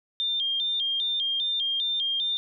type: tone with vibrato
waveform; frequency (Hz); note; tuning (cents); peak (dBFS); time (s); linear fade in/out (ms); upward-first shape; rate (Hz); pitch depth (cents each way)
sine; 3400; G#7; +40; -24; 0.2-2.37; 0; square; 2.5; 100
effects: none